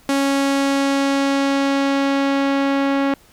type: tone with low-pass filter sweep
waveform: sawtooth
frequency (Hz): 276.2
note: C#4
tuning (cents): -6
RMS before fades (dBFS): -18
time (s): 0.09-3.14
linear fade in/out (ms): 2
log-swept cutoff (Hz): 11000 to 2600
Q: 0.71
effects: pink hiss -51 dBFS RMS until 3.32 s